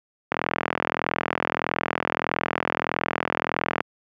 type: click train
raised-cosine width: 0.5 ms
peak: -6 dBFS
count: 146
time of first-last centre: 0.32-3.806 s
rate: 41.6 Hz
effects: high-pass 150 Hz 12 dB/octave